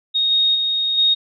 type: tone with level steps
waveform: sine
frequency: 3729 Hz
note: A#7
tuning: in tune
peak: -15 / -13 / -17 / -12 dBFS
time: 0.14-1.15 s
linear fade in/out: 20 ms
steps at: 0.3 / 0.54 / 0.97 s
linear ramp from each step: 20 ms
effects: none